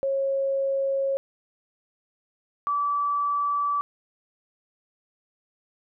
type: tone pair in turn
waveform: sine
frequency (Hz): 545 / 1154.8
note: C#5 / D6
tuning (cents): -29 / -30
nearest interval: octave + minor second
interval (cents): 1299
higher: second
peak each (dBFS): -22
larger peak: neither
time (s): 0.03-1.17 / 2.67-3.81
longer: neither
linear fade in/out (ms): 0
effects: none